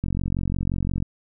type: click train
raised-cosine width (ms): 5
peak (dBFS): -13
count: 46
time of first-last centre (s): 0.04-1.025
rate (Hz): 45.7
effects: none